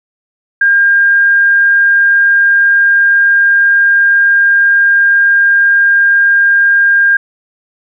sine tone, 1607 Hz, G6, 43 cents sharp, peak -5 dBFS, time 0.61-7.17 s, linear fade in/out 5 ms, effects none

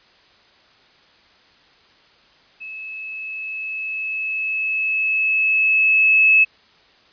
sine tone with level ramp, 2594 Hz, E7, 28 cents flat, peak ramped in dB -31 to -9 dBFS, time 2.6-6.45 s, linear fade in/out 20 ms, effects white hiss -53 dBFS RMS until 7.12 s + resampled to 11025 Hz

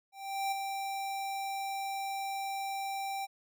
square tone with ADSR envelope, 784 Hz, G5, in tune, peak -30 dBFS, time 0.12-3.27 s, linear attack 400 ms, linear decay 8 ms, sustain -5 dB, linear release 29 ms, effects none

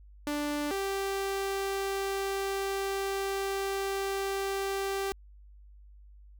sawtooth tone pair in turn, 293.7 / 391.5 Hz, D4 / G4, 0 / -2 cents, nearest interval perfect fourth, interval 498 cents, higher second, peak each -26 dBFS, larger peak neither, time 0.27-0.71 / 0.71-5.12 s, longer second, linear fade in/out 0 ms, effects added 50 Hz sine -50 dBFS peak until 6.39 s

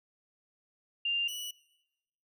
sine / sawtooth tone pair in turn, 2794 / 2944 Hz, F7 / F#7, 0 / -9 cents, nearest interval minor second, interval 91 cents, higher second, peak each -28 / -34 dBFS, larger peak first, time 1.05-1.28 / 1.28-1.51 s, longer neither, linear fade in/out 5 ms, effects noise-tail reverb RT60 1.0 s tail -23 dB re dry

